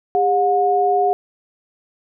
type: tone pair together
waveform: sine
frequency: 403.3 / 723 Hz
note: G4 / F#5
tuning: +49 / -40 cents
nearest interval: minor seventh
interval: 1011 cents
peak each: -18 / -15 dBFS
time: 0.15-1.13 s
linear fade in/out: 0 ms
effects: none